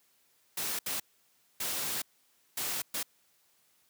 white noise bursts at uneven times, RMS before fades -34 dBFS, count 5, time 0.57-0.79 / 0.86-1 / 1.6-2.02 / 2.57-2.82 / 2.94-3.03 s, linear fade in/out 5 ms, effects white hiss -69 dBFS RMS until 3.89 s + high-pass 100 Hz 12 dB/octave

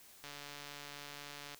click train, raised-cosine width 0.2 ms, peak -30 dBFS, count 189, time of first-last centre 0.24-1.546 s, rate 144 Hz, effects white hiss -59 dBFS RMS until 1.59 s

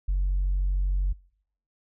sine tone, 46.59 Hz, F#1, 13 cents sharp, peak -20 dBFS, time 0.08-1.13 s, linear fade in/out 10 ms, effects noise-tail reverb RT60 0.7 s tail -26 dB re dry + tanh soft clip ceiling -19 dBFS

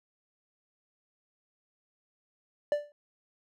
triangle tone with exponential decay, 587.3 Hz, D5, in tune, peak -19 dBFS, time 2.72-2.92 s, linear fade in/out 1 ms, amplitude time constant 43 ms, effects none

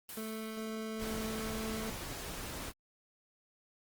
white noise with exponential decay, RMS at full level -44 dBFS, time 0.09-1.43 s, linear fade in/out 2 ms, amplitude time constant 290 ms
25% pulse tone, 220 Hz, A3, in tune, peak -34 dBFS, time 0.17-1.9 s, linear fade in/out 2 ms
pink noise, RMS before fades -42 dBFS, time 0.98-2.73 s, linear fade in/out 50 ms
effects Opus 24 kbps

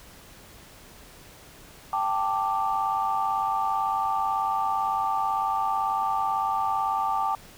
sine chord, G suspended second, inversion none, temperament just, 784 / 882 / 1176 Hz, G5 / A5 / D6, 0 / +4 / +2 cents, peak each -27 dBFS, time 1.93-7.35 s, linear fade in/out 2 ms, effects tanh soft clip ceiling -14 dBFS + pink hiss -49 dBFS RMS until 7.57 s

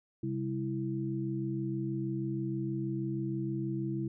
sine tone cluster, 133 / 199.3 / 329.5 Hz, C3 / G3 / E4, +29 / +29 / -1 cents, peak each -35 / -38 / -35 dBFS, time 0.23-4.08 s, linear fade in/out 5 ms, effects none

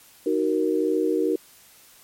sine chord, D# minor, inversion none, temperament just, 311.1 / 373.4 / 466.7 Hz, D#4 / F#4 / A#4, 0 / +16 / +2 cents, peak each -24 dBFS, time 0.26-1.36 s, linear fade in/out 5 ms, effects white hiss -52 dBFS RMS until 2.03 s + MP3 64 kbps

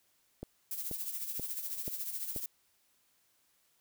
click train, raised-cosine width 2 ms, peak -27 dBFS, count 5, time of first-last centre 0.43-2.362 s, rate 2.07 Hz
violet noise with tremolo, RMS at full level -36 dBFS, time 0.71-2.46 s, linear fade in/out 2 ms, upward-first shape triangle, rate 14 Hz, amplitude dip 65%
effects white hiss -72 dBFS RMS until 3.8 s

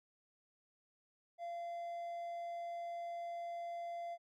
triangle tone, 687 Hz, F5, 29 cents flat, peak -39 dBFS, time 1.38-4.18 s, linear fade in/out 50 ms, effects none

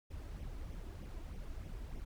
brown noise with flanger, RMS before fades -45 dBFS, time 0.1-2.05 s, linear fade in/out 10 ms, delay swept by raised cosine 0.33 to 3.13 ms, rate 3.2 Hz, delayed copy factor +0.55, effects none

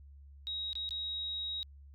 sine tone with dropouts, 3801 Hz, A#7, 33 cents sharp, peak -35 dBFS, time 0.47-1.63 s, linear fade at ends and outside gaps 0 ms, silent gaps 0.731-0.754 / 0.891-0.908 s, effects added 70 Hz sine -51 dBFS peak until 1.94 s

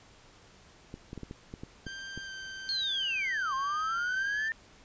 clicks, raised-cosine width 3 ms, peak -27 dBFS, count 9, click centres 0.941 / 1.131 / 1.177 / 1.233 / 1.311 / 1.539 / 1.635 / 1.867 / 2.176 s
sawtooth tone with vibrato, 1568 Hz, G6, in tune, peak -36 dBFS, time 1.86-4.49 s, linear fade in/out 10 ms, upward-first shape square, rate 1.2 Hz, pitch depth 10 cents each way
sine linear two-way sweep, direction down then up, 4365 to 1046.5 to 1811 Hz, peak -29 dBFS, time 2.69-4.52 s, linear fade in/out 0 ms, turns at 3.54 s
effects pink hiss -57 dBFS RMS until 4.84 s + resampled to 16000 Hz

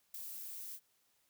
violet noise with ADSR envelope, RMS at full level -42 dBFS, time 0.14-0.8 s, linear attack 5 ms, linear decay 4 ms, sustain -4 dB, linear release 58 ms, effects white hiss -75 dBFS RMS until 1.29 s

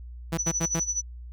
sawtooth tone bursts, 165.2 Hz, E3, 4 cents sharp, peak -21 dBFS, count 4, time 0.32-0.8 s, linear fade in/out 10 ms, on 57 ms, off 84 ms
sine tone with tremolo, 5950 Hz, F#8, 9 cents sharp, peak -23 dBFS, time 0.38-1.02 s, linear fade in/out 20 ms, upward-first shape sine, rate 12 Hz, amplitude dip 80%
effects added 60 Hz sine -38 dBFS peak until 1.32 s

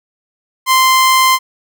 sawtooth tone, 1042 Hz, C6, 7 cents flat, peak -4 dBFS, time 0.66-1.39 s, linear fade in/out 50 ms, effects none

